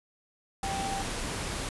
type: tone in noise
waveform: sine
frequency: 783 Hz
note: G5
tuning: 2 cents flat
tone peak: -32 dBFS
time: 0.63-1.02 s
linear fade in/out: 2 ms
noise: pink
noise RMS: -34 dBFS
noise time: 0.63-1.69 s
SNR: -1 dB
effects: resampled to 24000 Hz